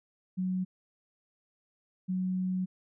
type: tone pair in turn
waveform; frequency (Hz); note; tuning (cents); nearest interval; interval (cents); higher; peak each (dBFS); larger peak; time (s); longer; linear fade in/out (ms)
sine; 185 / 185; F#3 / F#3; 0 / 0; unison; 0; neither; -28; neither; 0.37-0.65 / 2.08-2.66; second; 20
effects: none